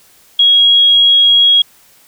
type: tone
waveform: sine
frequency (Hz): 3301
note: G#7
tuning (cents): -11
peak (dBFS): -5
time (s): 0.39-1.62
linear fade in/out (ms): 5
effects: white hiss -47 dBFS RMS until 2.07 s